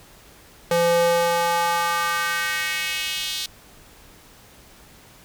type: tone with high-pass filter sweep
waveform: square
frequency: 170.6 Hz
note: F3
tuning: 40 cents flat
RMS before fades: -22 dBFS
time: 0.71-3.46 s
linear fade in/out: 2 ms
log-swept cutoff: 390 to 3800 Hz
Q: 2.3
effects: pink hiss -49 dBFS RMS until 5.24 s

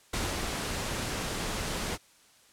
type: noise with ADSR envelope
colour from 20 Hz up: pink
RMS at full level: -31 dBFS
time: 0.13-1.98 s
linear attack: 8 ms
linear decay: 260 ms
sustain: -2 dB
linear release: 41 ms
effects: white hiss -60 dBFS RMS until 2.52 s + low-pass 10000 Hz 12 dB/octave

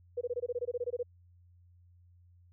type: tone bursts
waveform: sine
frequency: 486.4 Hz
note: B4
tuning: 26 cents flat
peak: -30 dBFS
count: 14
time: 0.17-1.031 s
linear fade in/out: 10 ms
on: 42 ms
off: 21 ms
effects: added 88 Hz sine -58 dBFS peak until 2.52 s

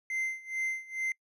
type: tone with tremolo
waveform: triangle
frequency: 2078 Hz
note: C7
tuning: 12 cents flat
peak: -27 dBFS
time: 0.1-1.12 s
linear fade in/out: 2 ms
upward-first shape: sine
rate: 2.3 Hz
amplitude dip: 90%
effects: noise-tail reverb RT60 0.1 s tail -26 dB re dry + resampled to 32000 Hz

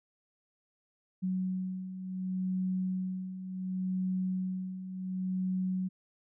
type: beating tone pair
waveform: sine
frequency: 185.3 / 185.99 Hz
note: F#3 / F#3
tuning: +3 / +9 cents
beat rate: 0.69 Hz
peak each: -38 / -32 dBFS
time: 1.22-5.89 s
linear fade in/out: 20 ms
effects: none

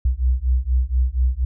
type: beating tone pair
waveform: sine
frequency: 61 / 65.2 Hz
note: B1 / C2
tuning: -21 / -5 cents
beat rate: 4.2 Hz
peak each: -19 dBFS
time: 0.05-1.45 s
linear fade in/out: 5 ms
effects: none

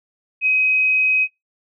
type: tone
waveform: sine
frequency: 2528 Hz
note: D#7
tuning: 27 cents sharp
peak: -13 dBFS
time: 0.41-1.28 s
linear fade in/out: 50 ms
effects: noise-tail reverb RT60 0.2 s tail -23 dB re dry

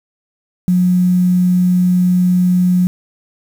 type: tone with quantisation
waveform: sine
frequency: 180.4 Hz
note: F#3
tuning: 44 cents flat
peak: -9 dBFS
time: 0.68-2.87 s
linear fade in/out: 0 ms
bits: 6
effects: none

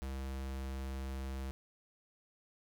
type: tone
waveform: square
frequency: 66.6 Hz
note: C2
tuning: 31 cents sharp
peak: -39 dBFS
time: 0.02-1.51 s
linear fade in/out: 0 ms
effects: none

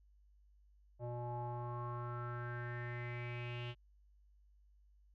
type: tone with low-pass filter sweep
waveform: square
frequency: 120.8 Hz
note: B2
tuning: 38 cents flat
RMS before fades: -43 dBFS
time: 0.99-3.75 s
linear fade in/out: 50 ms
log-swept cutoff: 690 to 3000 Hz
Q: 6.2
effects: added 50 Hz sine -64 dBFS peak until 5.14 s

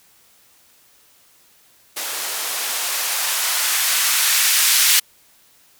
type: noise with band-pass filter sweep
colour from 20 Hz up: violet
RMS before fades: -19 dBFS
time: 1.96-5 s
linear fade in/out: 10 ms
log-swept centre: 430 to 2000 Hz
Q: 0.83
effects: white hiss -54 dBFS RMS until 5.79 s

